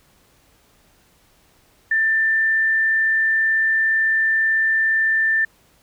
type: tone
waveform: sine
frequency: 1781 Hz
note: A6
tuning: 21 cents sharp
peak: -15 dBFS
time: 1.91-5.45 s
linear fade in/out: 5 ms
effects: pink hiss -57 dBFS RMS until 5.82 s